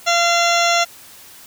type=harmonic tone with a mistuned harmonic; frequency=687 Hz; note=F5; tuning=29 cents flat; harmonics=1 / 2 / 3 / 4 / 5 / 6 / 8 / 9 / 10; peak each=-17 / -20 / -22 / -23 / -24 / -25 / -26 / -27 / -27 dBFS; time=0.06-0.85 s; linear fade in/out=20 ms; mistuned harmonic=10; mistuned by=+23 cents; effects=white hiss -42 dBFS RMS until 1.46 s